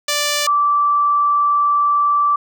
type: tone pair in turn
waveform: 5% pulse / sine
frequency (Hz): 587.3 / 1164.5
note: D5 / D6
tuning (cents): 0 / -15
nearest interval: octave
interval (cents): 1185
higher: second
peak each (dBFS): -5 / -12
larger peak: first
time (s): 0.08-0.47 / 0.47-2.36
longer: second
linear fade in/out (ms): 5
effects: none